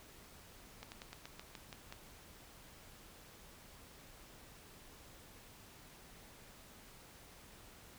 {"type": "slowing click train", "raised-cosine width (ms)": 0.2, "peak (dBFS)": -30, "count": 9, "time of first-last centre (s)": [0.83, 1.925], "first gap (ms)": 89, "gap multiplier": 1.12, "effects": ["pink hiss -58 dBFS RMS until 7.98 s"]}